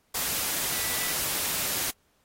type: tone in noise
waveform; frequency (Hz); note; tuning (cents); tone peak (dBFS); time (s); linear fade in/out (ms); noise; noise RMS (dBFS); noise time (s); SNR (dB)
sine; 1968; B6; -7; -39; 0.72-1.12; 10; white; -29; 0.14-1.91; -13
effects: pink hiss -69 dBFS RMS until 2.24 s + AAC 48 kbps